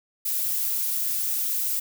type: noise with flanger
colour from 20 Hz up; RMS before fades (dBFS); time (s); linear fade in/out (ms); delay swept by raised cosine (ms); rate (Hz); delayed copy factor
violet; -26; 0.25-1.8; 10; 1.8 to 7.5; 3.7; -0.7
effects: none